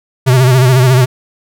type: tone with vibrato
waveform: square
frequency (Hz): 128.3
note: C3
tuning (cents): -34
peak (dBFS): -6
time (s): 0.26-1.06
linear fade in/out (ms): 20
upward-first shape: sine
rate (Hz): 14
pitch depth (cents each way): 71
effects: none

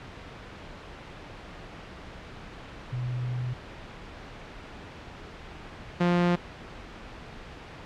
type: tone pair in turn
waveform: sine / sawtooth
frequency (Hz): 124.2 / 175.36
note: B2 / F3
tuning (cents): +10 / +7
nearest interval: tritone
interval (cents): 597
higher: second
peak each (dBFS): -28 / -17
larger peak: second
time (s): 2.92-3.54 / 6-6.36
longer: first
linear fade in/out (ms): 10
effects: pink hiss -43 dBFS RMS until 7.85 s + low-pass 3000 Hz 12 dB/octave

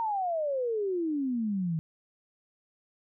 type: exponential sweep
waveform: sine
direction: down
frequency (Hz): 932.3 to 155.56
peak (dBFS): -27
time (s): 0-1.79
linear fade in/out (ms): 0
effects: none

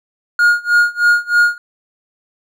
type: tone with tremolo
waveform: triangle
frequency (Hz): 1429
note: F6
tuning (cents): +39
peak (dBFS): -5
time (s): 0.39-1.58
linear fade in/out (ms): 2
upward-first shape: sine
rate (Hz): 3.2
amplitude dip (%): 95
effects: none

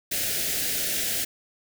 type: band-stop noise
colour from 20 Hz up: white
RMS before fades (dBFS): -27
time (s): 0.11-1.25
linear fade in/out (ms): 10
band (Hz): 720 to 1500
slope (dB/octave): 48
effects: none

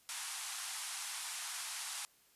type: band-pass noise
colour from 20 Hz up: white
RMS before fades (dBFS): -43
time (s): 0.09-2.05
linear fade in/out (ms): 0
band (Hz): 760 to 11000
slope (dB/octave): 48
effects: white hiss -68 dBFS RMS until 2.35 s + resampled to 32000 Hz

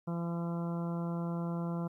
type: harmonic tone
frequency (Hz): 170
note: F3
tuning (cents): -46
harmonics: 1 / 2 / 3 / 4 / 5 / 6 / 7 / 8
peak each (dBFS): -33 / -43 / -45 / -47 / -51 / -48 / -54 / -52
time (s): 0.07-1.88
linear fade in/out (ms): 10
effects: 12-bit

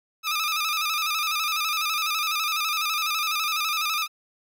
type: tone with vibrato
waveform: 15% pulse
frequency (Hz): 1251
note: D#6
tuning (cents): +9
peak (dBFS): -17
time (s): 0.23-4.08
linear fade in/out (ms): 50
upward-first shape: square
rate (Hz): 12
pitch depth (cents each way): 66
effects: none

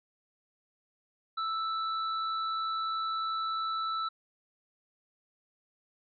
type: tone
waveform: square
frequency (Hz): 1318.5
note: E6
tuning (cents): 0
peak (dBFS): -31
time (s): 1.37-4.09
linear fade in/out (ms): 10
effects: resampled to 11025 Hz

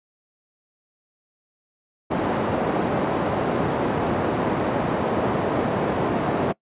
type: band-pass noise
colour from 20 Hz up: white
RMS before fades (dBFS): -23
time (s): 2.1-6.53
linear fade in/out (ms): 20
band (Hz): 120 to 630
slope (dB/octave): 12
effects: noise-tail reverb RT60 0.1 s tail -23 dB re dry + resampled to 8000 Hz

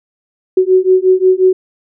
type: beating tone pair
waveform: sine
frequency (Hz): 370 / 375.6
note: F#4 / F#4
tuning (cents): 0 / +26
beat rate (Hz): 5.6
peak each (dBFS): -10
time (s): 0.57-1.53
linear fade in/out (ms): 5
effects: none

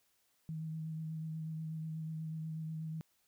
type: tone with vibrato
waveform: sine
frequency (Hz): 158.8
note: D#3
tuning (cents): +36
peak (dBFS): -38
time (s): 0.49-3.01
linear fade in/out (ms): 0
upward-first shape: sine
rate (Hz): 8.2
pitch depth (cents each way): 19
effects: white hiss -75 dBFS RMS until 3.27 s

